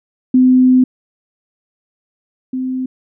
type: tone pair in turn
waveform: sine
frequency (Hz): 255.3 / 257.8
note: C4 / C4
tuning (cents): -42 / -26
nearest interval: unison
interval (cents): 16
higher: second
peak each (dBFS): -6 / -17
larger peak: first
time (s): 0.34-0.84 / 2.53-2.86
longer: first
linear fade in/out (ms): 5
effects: none